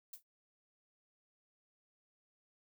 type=noise with exponential decay; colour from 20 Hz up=violet; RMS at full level=-43 dBFS; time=0.13-0.23 s; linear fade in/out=5 ms; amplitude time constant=21 ms; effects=noise-tail reverb RT60 0.1 s tail -19 dB re dry